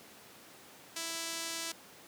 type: tone with band-pass filter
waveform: sawtooth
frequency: 330.5 Hz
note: E4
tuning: 5 cents sharp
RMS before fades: -39 dBFS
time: 0.96-1.72 s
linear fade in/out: 5 ms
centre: 6500 Hz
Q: 0.87
effects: pink hiss -54 dBFS RMS until 2.07 s + high-pass 200 Hz 12 dB/octave